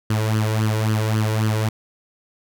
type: tone with flanger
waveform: sawtooth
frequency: 108.8 Hz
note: A2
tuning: 19 cents flat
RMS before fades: -20 dBFS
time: 0.1-1.69 s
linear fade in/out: 5 ms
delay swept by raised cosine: 0.64 to 2.14 ms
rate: 3.7 Hz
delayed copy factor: +0.7
effects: none